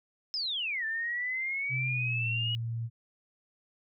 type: exponential two-way sweep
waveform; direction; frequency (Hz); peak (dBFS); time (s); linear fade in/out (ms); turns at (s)
sine; down then up; 5274 to 1760 to 2925; -30; 0.34-2.55; 0; 0.85
type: tone with pitch glide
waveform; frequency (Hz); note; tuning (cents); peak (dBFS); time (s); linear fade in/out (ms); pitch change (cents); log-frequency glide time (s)
sine; 129.4 to 115.28; C3 to A#2; -19 to -19; -31; 1.69-2.9; 50; -200; 1.87-2.29
effects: none